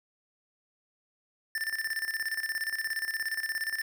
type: tone with tremolo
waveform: square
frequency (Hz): 1782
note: A6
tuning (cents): +22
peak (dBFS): -29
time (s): 1.55-3.82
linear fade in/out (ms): 2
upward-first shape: square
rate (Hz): 17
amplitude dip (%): 70
effects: none